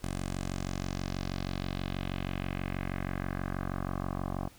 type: tone with low-pass filter sweep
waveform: 10% pulse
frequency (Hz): 46.25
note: F#1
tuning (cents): 0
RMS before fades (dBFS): -35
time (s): 0.02-4.49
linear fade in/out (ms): 20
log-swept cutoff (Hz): 9700 to 930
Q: 2.1
effects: pink hiss -57 dBFS RMS until 4.58 s